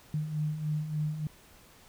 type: beating tone pair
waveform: sine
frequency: 149.7 / 153.1 Hz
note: D3 / D#3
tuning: +33 / -28 cents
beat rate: 3.4 Hz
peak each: -37 / -30 dBFS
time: 0.14-1.27 s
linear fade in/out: 2 ms
effects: pink hiss -57 dBFS RMS until 1.88 s